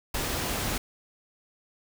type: noise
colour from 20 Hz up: pink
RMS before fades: -30 dBFS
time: 0.14-0.78 s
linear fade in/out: 5 ms
effects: none